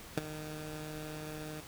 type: tone with ADSR envelope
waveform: 15% pulse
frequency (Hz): 153.6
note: D#3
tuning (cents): -22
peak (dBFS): -20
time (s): 0.17-1.61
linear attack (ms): 7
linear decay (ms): 16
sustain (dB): -15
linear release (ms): 15
effects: pink hiss -50 dBFS RMS until 1.67 s